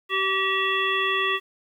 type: harmonic tone with a mistuned harmonic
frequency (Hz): 384.7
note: G4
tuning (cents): -33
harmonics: 1 / 3 / 5 / 7 / 9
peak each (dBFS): -29 / -26 / -26 / -28 / -29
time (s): 0.09-1.4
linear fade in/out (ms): 50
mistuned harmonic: 9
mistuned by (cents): -49
effects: 9-bit